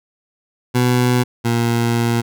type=tone pair in turn; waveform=20% pulse; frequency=123.9 / 117.52 Hz; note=B2 / A#2; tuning=+6 / +14 cents; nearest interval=minor second; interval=92 cents; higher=first; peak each=-8 / -10 dBFS; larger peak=first; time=0.74-1.24 / 1.44-2.22 s; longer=second; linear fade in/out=20 ms; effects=none